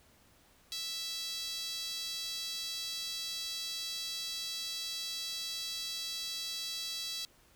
sawtooth tone with high-pass filter, 659.3 Hz, E5, in tune, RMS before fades -39 dBFS, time 0.72-7.25 s, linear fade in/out 0 ms, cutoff 4100 Hz, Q 3.6, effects pink hiss -64 dBFS RMS until 7.55 s

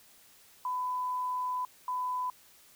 sine tone bursts at uneven times, 1002 Hz, B5, 25 cents sharp, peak -30 dBFS, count 2, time 0.65-1.65 / 1.88-2.3 s, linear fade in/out 2 ms, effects white hiss -59 dBFS RMS until 2.75 s

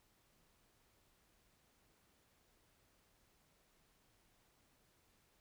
silence, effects pink hiss -74 dBFS RMS until 5.4 s

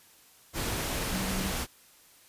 sine tone in noise, 188.8 Hz, F#3, 35 cents sharp, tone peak -33 dBFS, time 1.1-1.54 s, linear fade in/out 50 ms, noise pink, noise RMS -32 dBFS, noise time 0.53-1.67 s, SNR -4 dB, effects white hiss -58 dBFS RMS until 2.28 s + resampled to 32000 Hz

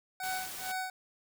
25% pulse tone with tremolo, 749 Hz, F#5, 21 cents sharp, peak -29 dBFS, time 0.2-0.9 s, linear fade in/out 2 ms, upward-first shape sine, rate 2.2 Hz, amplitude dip 95%
white noise, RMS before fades -42 dBFS, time 0.23-0.72 s, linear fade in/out 5 ms
effects none

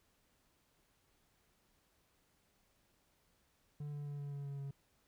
triangle tone with pitch steps, 146.83 / 145.48 / 144.14 / 142.81 / 141.5 / 140.2 / 138.91 Hz, D3 / D3 / D3 / D3 / C#3 / C#3 / C#3, 0 / -16 / -32 / -48 / +36 / +20 / +4 cents, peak -39 dBFS, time 3.8-4.71 s, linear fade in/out 5 ms, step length 130 ms, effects pink hiss -75 dBFS RMS until 5.07 s

